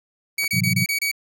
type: tone with exponential growth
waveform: 5% pulse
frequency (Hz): 175.2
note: F3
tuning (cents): +6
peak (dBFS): -23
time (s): 0.37-0.45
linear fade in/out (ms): 2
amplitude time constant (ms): 16
type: tone bursts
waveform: sawtooth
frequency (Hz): 2262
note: C#7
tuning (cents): +34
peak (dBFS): -17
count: 6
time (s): 0.38-1.115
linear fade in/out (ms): 5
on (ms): 100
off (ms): 27
type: chord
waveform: sine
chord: F# half-diminished seventh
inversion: first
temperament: equal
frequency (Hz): 110 / 130.81 / 164.81 / 185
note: A2 / C3 / E3 / F#3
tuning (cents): 0 / 0 / 0 / 0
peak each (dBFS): -26 / -25 / -26 / -24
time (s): 0.53-0.85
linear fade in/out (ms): 10
effects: none